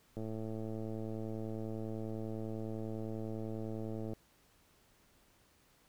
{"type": "click train", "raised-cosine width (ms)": 2, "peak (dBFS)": -29, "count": 437, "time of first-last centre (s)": [0.17, 4.134], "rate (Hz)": 110, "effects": ["pink hiss -68 dBFS RMS until 5.88 s"]}